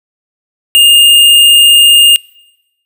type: tone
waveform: square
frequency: 2825 Hz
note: F7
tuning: 19 cents sharp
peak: -3 dBFS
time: 0.75-2.16 s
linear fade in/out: 0 ms
effects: noise-tail reverb RT60 1.0 s tail -25 dB re dry